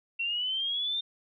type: linear sweep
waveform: sine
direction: up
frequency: 2705 to 3629 Hz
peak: -28 dBFS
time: 0.19-1.01 s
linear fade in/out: 10 ms
effects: none